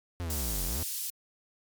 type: linear two-way sweep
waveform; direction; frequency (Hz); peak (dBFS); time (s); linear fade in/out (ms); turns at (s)
45% pulse; down then up; 90.3 to 40.55 to 86.1; -32; 0.2-0.83; 0; 0.65
type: high-pass noise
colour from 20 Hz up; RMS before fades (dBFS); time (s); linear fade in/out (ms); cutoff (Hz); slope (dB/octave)
white; -35; 0.3-1.1; 2; 4500; 12
effects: MP3 96 kbps